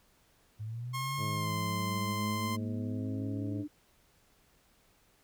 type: linear sweep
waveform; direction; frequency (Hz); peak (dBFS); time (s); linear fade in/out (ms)
sine; up; 104.9 to 299.1; -36; 0.59-3.68; 20
type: tone with pitch glide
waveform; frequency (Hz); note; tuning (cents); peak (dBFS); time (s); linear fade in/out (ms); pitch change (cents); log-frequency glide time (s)
sawtooth; 1074 to 1041.6; C6 to C6; +45 to -8; -31; 0.93-2.57; 20; -53; 1.32-1.51
type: harmonic tone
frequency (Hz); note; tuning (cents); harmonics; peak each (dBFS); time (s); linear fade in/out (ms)
105.4; G#2; +26; 1 / 2 / 3 / 4 / 5 / 6; -36 / -42 / -46 / -48 / -50 / -52; 1.17-3.65; 50
effects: pink hiss -67 dBFS RMS until 5.23 s